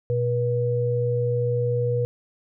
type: tone pair together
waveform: sine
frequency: 120.98 / 483.5 Hz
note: B2 / B4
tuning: -35 / -37 cents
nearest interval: 2 octaves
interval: 2398 cents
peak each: -23 dBFS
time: 0.1-2.05 s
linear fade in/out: 0 ms
effects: none